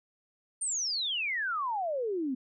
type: exponential sweep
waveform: sine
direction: down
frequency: 9120 to 246.9 Hz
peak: -29 dBFS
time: 0.61-2.35 s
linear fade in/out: 10 ms
effects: none